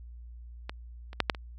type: clicks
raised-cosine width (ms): 0.3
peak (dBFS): -19 / -28 / -7 / -6 / -25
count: 5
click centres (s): 0.695 / 1.131 / 1.203 / 1.298 / 1.348
effects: added 59 Hz sine -43 dBFS peak until 1.58 s